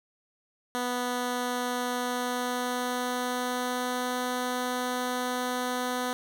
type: tone with pitch glide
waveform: 10% pulse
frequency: 246.9 to 249.6 Hz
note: B3 to B3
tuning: 0 to +19 cents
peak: -20 dBFS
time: 0.75-6.13 s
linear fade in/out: 0 ms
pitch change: +19 cents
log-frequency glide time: 1.99-4.19 s
effects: none